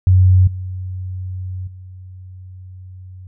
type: tone with level steps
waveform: sine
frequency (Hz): 92.5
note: F#2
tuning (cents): 0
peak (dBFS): -7 / -23 / -33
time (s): 0.07-3.27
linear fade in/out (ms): 0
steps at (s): 0.47 / 1.67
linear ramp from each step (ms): 5
effects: none